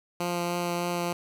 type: tone with vibrato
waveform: 10% pulse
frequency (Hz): 174.3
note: F3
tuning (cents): -3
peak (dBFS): -19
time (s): 0.2-1.13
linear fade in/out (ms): 5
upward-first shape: triangle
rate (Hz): 3.3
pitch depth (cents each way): 12
effects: none